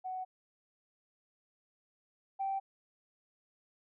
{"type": "tone pair in turn", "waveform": "sine", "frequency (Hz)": [745, 778.8], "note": ["F#5", "G5"], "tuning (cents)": [12, -12], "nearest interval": "minor second", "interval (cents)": 76, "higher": "second", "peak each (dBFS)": [-36, -31], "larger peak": "second", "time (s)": [[0.04, 0.25], [2.39, 2.6]], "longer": "neither", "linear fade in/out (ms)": 20, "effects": ["tanh soft clip ceiling -27 dBFS"]}